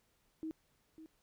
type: tone with echo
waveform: sine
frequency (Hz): 317.6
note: D#4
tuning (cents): +36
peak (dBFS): -38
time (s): 0.43-0.51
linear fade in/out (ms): 0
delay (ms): 550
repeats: 1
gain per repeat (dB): -12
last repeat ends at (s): 1.06
effects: pink hiss -75 dBFS RMS until 1.22 s